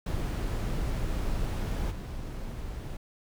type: noise with level steps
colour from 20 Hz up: brown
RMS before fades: -30 / -37 dBFS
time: 0.06-2.97 s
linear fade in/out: 5 ms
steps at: 1.9 s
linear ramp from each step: 20 ms
effects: none